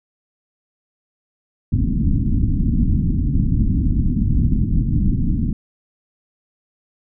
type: low-pass noise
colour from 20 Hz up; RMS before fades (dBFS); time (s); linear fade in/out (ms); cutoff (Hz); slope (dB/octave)
pink; -17; 1.72-5.53; 2; 280; 48
effects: none